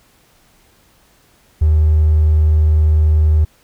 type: tone with hard clipping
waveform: triangle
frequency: 77.6 Hz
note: D#2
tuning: 4 cents flat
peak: -9 dBFS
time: 1.61-3.45 s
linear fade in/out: 10 ms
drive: 4 dB
effects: pink hiss -53 dBFS RMS until 3.63 s